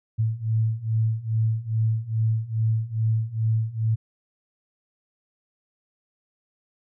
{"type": "beating tone pair", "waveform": "sine", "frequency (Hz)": [110, 112.4], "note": ["A2", "A2"], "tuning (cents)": [0, 37], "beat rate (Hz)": 2.4, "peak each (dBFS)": [-25, -23], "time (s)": [0.18, 3.96], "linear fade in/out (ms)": 20, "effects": []}